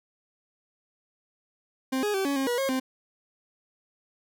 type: tone with pitch steps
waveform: 40% pulse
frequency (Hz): 262.6 / 416 / 386.3 / 280.5 / 269.3 / 483.4 / 541 / 260.6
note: C4 / G#4 / G4 / C#4 / C#4 / B4 / C#5 / C4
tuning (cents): +6 / +3 / -25 / +21 / -50 / -37 / -42 / -7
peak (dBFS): -24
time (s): 1.92-2.8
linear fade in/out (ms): 10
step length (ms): 110
effects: none